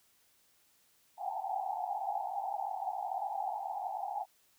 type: band-pass noise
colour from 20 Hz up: pink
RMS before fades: -37 dBFS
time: 1.17-4.26 s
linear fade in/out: 50 ms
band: 730 to 850 Hz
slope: 96 dB/octave
effects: white hiss -69 dBFS RMS until 4.58 s